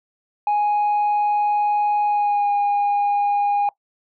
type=tone with pitch glide; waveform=sine; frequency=830.6 to 815.9 Hz; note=G#5 to G#5; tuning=0 to -31 cents; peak=-14 dBFS; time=0.47-3.69 s; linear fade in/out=2 ms; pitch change=-31 cents; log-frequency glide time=2.06-2.51 s; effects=noise-tail reverb RT60 0.1 s tail -21 dB re dry + tanh soft clip ceiling -15 dBFS

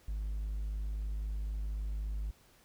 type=tone; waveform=triangle; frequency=51.91 Hz; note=G#1; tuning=in tune; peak=-31 dBFS; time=0.08-2.31 s; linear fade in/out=5 ms; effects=tanh soft clip ceiling -27 dBFS + pink hiss -64 dBFS RMS until 2.64 s

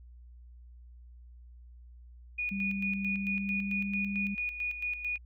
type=tone with tremolo; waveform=sine; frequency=2459 Hz; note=D#7; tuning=21 cents flat; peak=-30 dBFS; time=2.38-5.18 s; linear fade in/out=10 ms; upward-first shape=square; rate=4.5 Hz; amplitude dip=60%
type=tone with pitch glide; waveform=sine; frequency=196 to 199.43 Hz; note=G3 to G3; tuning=0 to +30 cents; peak=-32 dBFS; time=2.51-4.35 s; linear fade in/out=10 ms; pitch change=+30 cents; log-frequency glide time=3.05-4.19 s
effects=added 60 Hz sine -49 dBFS peak until 5.25 s

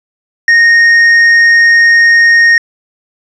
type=tone with hard clipping; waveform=triangle; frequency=1855 Hz; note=A#6; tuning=9 cents flat; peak=-4 dBFS; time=0.48-2.58 s; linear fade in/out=2 ms; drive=7 dB; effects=resampled to 22050 Hz

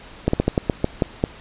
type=slowing click train; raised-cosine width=2 ms; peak=-3 dBFS; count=9; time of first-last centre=0.28-1.239 s; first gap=54 ms; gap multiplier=1.22; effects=pink hiss -42 dBFS RMS until 1.4 s + resampled to 8000 Hz

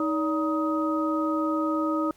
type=harmonic tone with a mistuned harmonic; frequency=313.9 Hz; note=D#4; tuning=15 cents sharp; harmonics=1 / 2 / 3 / 4; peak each=-25 / -31 / -38 / -29 dBFS; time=0-2.11 s; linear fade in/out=2 ms; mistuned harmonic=2; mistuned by=-150 cents; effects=pink hiss -59 dBFS RMS until 2.16 s

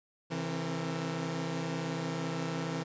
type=tone cluster; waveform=sawtooth; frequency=134.8 / 164.9 / 263.7 / 457.1 Hz; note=C#3 / E3 / C4 / A#4; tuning=-48 / +1 / +14 / -34 cents; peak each=-38 / -31 / -36 / -38 dBFS; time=0.3-2.84 s; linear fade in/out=20 ms; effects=resampled to 16000 Hz

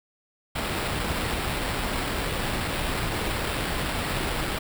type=noise with sample-and-hold; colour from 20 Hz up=pink; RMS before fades=-28 dBFS; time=0.55-4.59 s; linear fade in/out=10 ms; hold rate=6300 Hz; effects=none

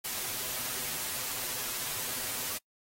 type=noise with comb filter; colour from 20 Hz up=white; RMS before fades=-35 dBFS; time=0.04-2.58 s; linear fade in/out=10 ms; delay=7.9 ms; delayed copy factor=+0.55; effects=noise-tail reverb RT60 0.1 s tail -25 dB re dry + AAC 48 kbps

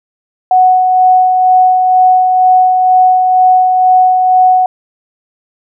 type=tone with tremolo; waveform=sine; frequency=740 Hz; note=F#5; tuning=in tune; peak=-3 dBFS; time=0.51-4.66 s; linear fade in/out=2 ms; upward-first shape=sine; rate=2.1 Hz; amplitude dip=35%; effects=none

